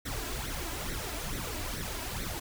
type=noise with flanger; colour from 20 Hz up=pink; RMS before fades=-36 dBFS; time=0.05-2.4 s; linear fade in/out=10 ms; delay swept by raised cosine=0.5 to 3.1 ms; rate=2.3 Hz; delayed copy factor=+0.7; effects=none